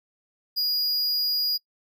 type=tone; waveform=square; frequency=4881 Hz; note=D#8; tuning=34 cents flat; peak=-23 dBFS; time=0.56-1.58 s; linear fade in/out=20 ms; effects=noise-tail reverb RT60 0.1 s tail -23 dB re dry